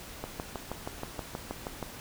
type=click train; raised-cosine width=1 ms; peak=-20 dBFS; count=11; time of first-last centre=0.24-1.827 s; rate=6.3 Hz; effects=pink hiss -45 dBFS RMS until 2 s